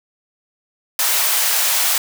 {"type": "high-pass noise", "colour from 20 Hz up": "white", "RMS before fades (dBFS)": -17, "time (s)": [0.99, 1.98], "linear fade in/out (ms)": 2, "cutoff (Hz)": 590, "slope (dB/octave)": 24, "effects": []}